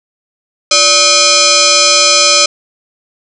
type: tone with frequency modulation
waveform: sine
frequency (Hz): 582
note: D5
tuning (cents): -16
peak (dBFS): -5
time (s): 0.71-2.46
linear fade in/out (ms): 5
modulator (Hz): 929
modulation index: 6.8
effects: none